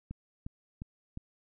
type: click train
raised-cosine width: 5 ms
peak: -27 dBFS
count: 4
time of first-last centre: 0.11-1.174 s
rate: 2.82 Hz
effects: none